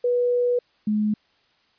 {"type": "tone pair in turn", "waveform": "sine", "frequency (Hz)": [488.6, 211.7], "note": ["B4", "G#3"], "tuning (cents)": [-19, 33], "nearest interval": "octave + major second", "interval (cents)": 1448, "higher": "first", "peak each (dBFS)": [-18, -19], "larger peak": "first", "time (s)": [[0.04, 0.59], [0.87, 1.14]], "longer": "first", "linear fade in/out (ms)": 5, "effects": ["white hiss -63 dBFS RMS until 1.78 s", "resampled to 11025 Hz"]}